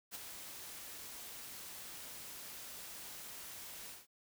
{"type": "noise with ADSR envelope", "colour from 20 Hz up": "white", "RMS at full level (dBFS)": -43, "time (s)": [0.11, 4.07], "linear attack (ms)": 40, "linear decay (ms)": 19, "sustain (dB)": -6, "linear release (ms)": 170, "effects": []}